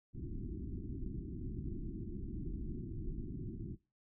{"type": "low-pass noise", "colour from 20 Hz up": "pink", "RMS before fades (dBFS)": -42, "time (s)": [0.13, 3.77], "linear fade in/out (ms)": 50, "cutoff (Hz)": 370, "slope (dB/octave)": 96, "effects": ["noise-tail reverb RT60 0.3 s tail -22 dB re dry"]}